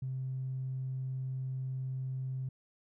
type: tone with tanh clipping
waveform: triangle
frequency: 130.81 Hz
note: C3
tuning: in tune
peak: -34 dBFS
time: 0.02-2.49 s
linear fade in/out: 5 ms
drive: 4 dB
effects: none